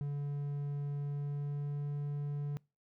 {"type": "tone with pitch glide", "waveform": "triangle", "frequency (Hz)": [143.5, 144.75], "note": ["D3", "D3"], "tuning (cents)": [-40, -25], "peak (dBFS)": -32, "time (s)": [0.01, 2.57], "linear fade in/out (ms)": 0, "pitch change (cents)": 15, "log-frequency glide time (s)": [1.01, 1.9], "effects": ["noise-tail reverb RT60 0.3 s tail -26 dB re dry"]}